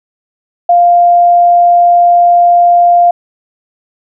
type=tone; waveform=sine; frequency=698.5 Hz; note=F5; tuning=in tune; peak=-3 dBFS; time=0.69-3.11 s; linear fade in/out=5 ms; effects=none